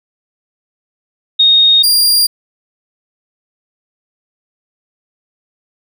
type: tone pair in turn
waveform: sine / sawtooth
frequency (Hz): 3718 / 4789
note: A#7 / D8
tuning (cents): -5 / +33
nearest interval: major third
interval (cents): 438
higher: second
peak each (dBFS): -5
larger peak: neither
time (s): 1.39-1.83 / 1.83-2.27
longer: neither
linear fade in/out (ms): 10
effects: none